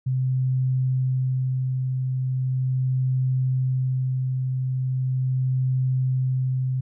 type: tone with tremolo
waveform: sine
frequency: 129.5 Hz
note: C3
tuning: 17 cents flat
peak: -19 dBFS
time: 0.06-6.81 s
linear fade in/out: 10 ms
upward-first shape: sine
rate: 0.39 Hz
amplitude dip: 30%
effects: none